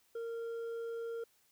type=tone with hard clipping; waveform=sine; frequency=461.8 Hz; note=A#4; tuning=16 cents flat; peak=-39 dBFS; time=0.15-1.24 s; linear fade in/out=5 ms; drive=4 dB; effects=white hiss -71 dBFS RMS until 1.51 s